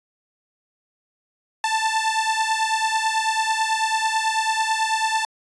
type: beating tone pair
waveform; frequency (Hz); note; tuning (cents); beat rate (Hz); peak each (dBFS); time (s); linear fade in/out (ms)
sawtooth; 880 / 889.1; A5 / A5; 0 / +18; 9.1; -18 / -20; 1.64-5.25; 2
effects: resampled to 22050 Hz

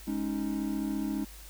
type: chord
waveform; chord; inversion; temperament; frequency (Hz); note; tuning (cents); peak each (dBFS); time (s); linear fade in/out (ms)
triangle; Ab suspended fourth; none; just; 207.7 / 276.9 / 311.5; Ab3 / Db4 / Eb4; 0 / -2 / +2; -32; 0.07-1.25; 10
effects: added 50 Hz sine -47 dBFS peak until 1.49 s + white hiss -51 dBFS RMS until 1.49 s

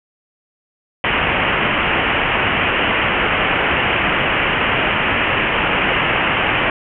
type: low-pass noise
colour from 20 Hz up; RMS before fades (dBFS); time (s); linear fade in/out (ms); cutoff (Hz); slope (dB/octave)
white; -17; 1.04-6.7; 2; 3000; 96
effects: none

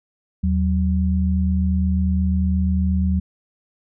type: tone pair together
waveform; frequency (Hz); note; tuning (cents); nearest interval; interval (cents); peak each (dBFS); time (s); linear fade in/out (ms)
sine; 78.67 / 187.1; D#2 / F#3; +20 / +20; octave + minor third; 1500; -18 / -20; 0.43-3.2; 10
effects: none

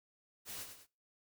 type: noise with echo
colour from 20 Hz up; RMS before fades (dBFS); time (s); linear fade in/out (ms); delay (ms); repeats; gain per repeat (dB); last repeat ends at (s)
white; -45; 0.45-0.67; 50; 100; 2; -7; 0.87
effects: noise-tail reverb RT60 0.3 s tail -21 dB re dry

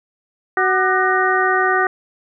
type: harmonic tone with a mistuned harmonic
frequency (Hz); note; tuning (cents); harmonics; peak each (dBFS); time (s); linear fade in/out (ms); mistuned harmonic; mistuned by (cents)
373.7; F#4; +17; 1 / 2 / 3 / 4 / 5; -20 / -20 / -20 / -20 / -20; 0.57-1.87; 2; 3; +120
effects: none

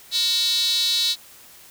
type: tone with high-pass filter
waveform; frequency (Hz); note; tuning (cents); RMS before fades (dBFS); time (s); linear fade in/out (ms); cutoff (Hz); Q
square; 204.3; G#3; -28; -21; 0.11-1.16; 50; 4000; 8.9
effects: white hiss -47 dBFS RMS until 1.7 s

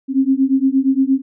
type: beating tone pair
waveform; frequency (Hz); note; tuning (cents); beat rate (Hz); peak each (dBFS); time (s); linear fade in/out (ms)
sine; 263.4 / 272; C4 / C#4; +12 / -33; 8.6; -15; 0.08-1.22; 50
effects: none

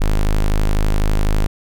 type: tone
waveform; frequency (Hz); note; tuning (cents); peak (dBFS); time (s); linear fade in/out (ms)
square; 26; G#0; +3; -13; 0-1.47; 10
effects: none

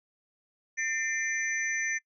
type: tone cluster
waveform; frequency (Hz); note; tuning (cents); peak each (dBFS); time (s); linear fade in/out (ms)
sine; 1805 / 2082 / 2356 / 6010; A6 / C7 / D7 / F#8; +44 / -9 / +5 / +26; -31 / -34 / -38 / -36; 0.77-1.99; 20
effects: noise-tail reverb RT60 0.1 s tail -24 dB re dry

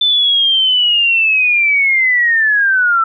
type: linear sweep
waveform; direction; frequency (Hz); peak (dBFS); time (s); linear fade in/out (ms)
sine; down; 3543 to 1320; -9; 0.01-3.04; 5
effects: none

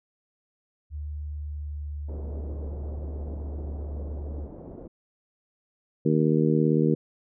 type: tone with pitch glide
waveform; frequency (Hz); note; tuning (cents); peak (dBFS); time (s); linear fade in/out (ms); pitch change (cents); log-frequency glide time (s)
sine; 74.4 to 73.12; D2 to D2; +23 to -7; -31; 0.9-4.49; 50; -30; 1.27-2.31
type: low-pass noise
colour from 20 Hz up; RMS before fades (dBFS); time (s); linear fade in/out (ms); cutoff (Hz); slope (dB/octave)
white; -42; 2.08-4.88; 10; 530; 24
type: harmonic tone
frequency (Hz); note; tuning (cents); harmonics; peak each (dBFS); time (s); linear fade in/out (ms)
77.78; D#2; 0; 2 / 3 / 4 / 5 / 6; -23 / -25 / -26 / -27 / -28; 6.05-6.95; 10
effects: none

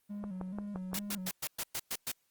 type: tone with vibrato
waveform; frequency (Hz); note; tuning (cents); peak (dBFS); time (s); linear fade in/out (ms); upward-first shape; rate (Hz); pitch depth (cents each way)
triangle; 194.6; G3; -12; -36; 0.09-1.3; 20; square; 2.3; 89
type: click train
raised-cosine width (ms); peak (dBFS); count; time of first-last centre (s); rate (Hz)
1; -26; 5; 0.24-0.932; 5.78
type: noise bursts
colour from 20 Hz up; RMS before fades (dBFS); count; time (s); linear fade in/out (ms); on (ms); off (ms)
white; -36; 8; 0.94-2.118; 5; 51; 110
effects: white hiss -75 dBFS RMS until 2.3 s + Opus 24 kbps

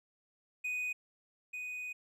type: tone pair in turn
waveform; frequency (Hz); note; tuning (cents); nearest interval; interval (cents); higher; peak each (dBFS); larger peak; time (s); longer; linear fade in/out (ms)
triangle; 2489 / 2489; D#7 / D#7; 0 / 0; unison; 0; neither; -32 / -37; first; 0.64-0.93 / 1.53-1.93; second; 10
effects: none

